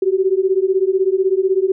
sine beating tone pair, 372.5 / 388.5 Hz, F#4 / G4, +12 / -16 cents, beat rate 16 Hz, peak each -16 dBFS, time 0.02-1.72 s, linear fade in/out 5 ms, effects none

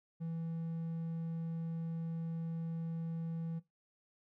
triangle tone, 164.81 Hz, E3, in tune, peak -35 dBFS, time 0.2-3.6 s, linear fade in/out 20 ms, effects noise-tail reverb RT60 0.2 s tail -18 dB re dry

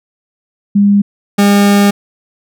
sine / 40% pulse tone pair in turn, 202.2 / 202.2 Hz, G#3 / G#3, -46 / -46 cents, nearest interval unison, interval 0 cents, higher neither, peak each -5 dBFS, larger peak neither, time 0.75-1.02 / 1.38-1.91 s, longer second, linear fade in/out 10 ms, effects none

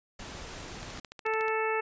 pink noise, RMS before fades -42 dBFS, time 0.19-1 s, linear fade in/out 5 ms
click train, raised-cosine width 0.2 ms, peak -26 dBFS, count 10, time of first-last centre 0.83-1.482 s, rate 13.8 Hz
harmonic tone, 440 Hz, A4, in tune, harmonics 1 / 2 / 3 / 4 / 5 / 6, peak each -30 / -33 / -35 / -36 / -37 / -38 dBFS, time 1.25-1.81 s, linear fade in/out 10 ms
effects resampled to 16000 Hz

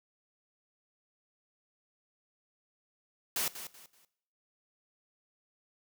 white noise with echo, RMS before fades -32 dBFS, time 3.36-3.48 s, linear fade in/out 2 ms, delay 190 ms, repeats 3, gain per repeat -11 dB, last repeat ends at 4.05 s, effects noise-tail reverb RT60 0.7 s tail -18 dB re dry + high-pass 100 Hz 12 dB/octave

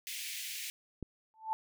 pink high-pass noise, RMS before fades -41 dBFS, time 0.07-0.7 s, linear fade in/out 0 ms, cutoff 2000 Hz, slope 48 dB/octave
click, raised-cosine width 3 ms, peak -26 dBFS, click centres 1.027 s
sine tone with exponential growth, 880 Hz, A5, in tune, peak -27 dBFS, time 1.34-1.53 s, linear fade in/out 0 ms, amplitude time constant 40 ms
effects none

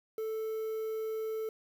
triangle tone with quantisation, 440 Hz, A4, in tune, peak -31 dBFS, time 0.18-1.49 s, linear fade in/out 2 ms, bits 9, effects none

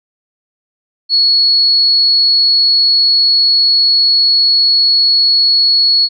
sine tone, 4365 Hz, C#8, 28 cents flat, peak -7 dBFS, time 1.09-6.09 s, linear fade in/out 50 ms, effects none

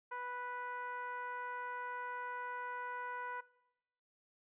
15% pulse tone with band-pass filter, 492.9 Hz, B4, 3 cents flat, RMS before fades -43 dBFS, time 0.11-3.41 s, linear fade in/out 10 ms, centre 1100 Hz, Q 1.6, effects noise-tail reverb RT60 0.9 s tail -20 dB re dry + resampled to 8000 Hz

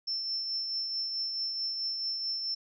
sine tone with tremolo, 5350 Hz, E8, 25 cents sharp, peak -29 dBFS, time 0.07-2.55 s, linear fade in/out 10 ms, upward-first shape triangle, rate 4.6 Hz, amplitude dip 40%, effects none

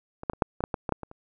clicks, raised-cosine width 1 ms, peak -23 / -11 / -25 / -6 / -18 / -9 / -13 / -14 / -10 / -22 / -30 dBFS, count 11, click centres 0.234 / 0.298 / 0.334 / 0.422 / 0.606 / 0.639 / 0.742 / 0.892 / 0.923 / 1.033 / 1.114 s, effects none

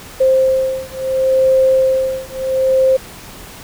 sine beating tone pair, 525 / 525.72 Hz, C5 / C5, +6 / +8 cents, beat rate 0.72 Hz, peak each -14 dBFS, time 0.2-2.97 s, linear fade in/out 10 ms, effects pink hiss -35 dBFS RMS until 3.63 s

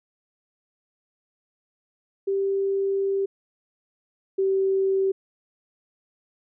sine tone pair in turn, 392 / 385.9 Hz, G4 / G4, 0 / -27 cents, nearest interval unison, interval 27 cents, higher first, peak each -21 / -19 dBFS, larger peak second, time 2.27-3.26 / 4.38-5.12 s, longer first, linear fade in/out 10 ms, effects none

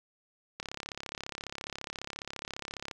click train, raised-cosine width 0.2 ms, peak -20 dBFS, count 81, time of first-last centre 0.6-2.912 s, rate 34.6 Hz, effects none

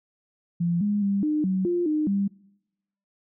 sine tone with pitch steps, 171.7 / 206.1 / 198.8 / 303.4 / 188.1 / 350 / 305.5 / 198.8 Hz, F3 / G#3 / G3 / D#4 / F#3 / F4 / D#4 / G3, -29 / -13 / +25 / -44 / +29 / +4 / -32 / +25 cents, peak -21 dBFS, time 0.6-2.28 s, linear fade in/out 10 ms, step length 210 ms, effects noise-tail reverb RT60 0.9 s tail -24 dB re dry

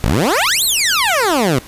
15% pulse exponential two-way sweep, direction up then down, 43.65 to 4435 to 118.4 Hz, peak -6 dBFS, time 0.04-1.59 s, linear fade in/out 0 ms, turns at 0.64 s, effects pink hiss -38 dBFS RMS until 1.67 s + resampled to 32000 Hz

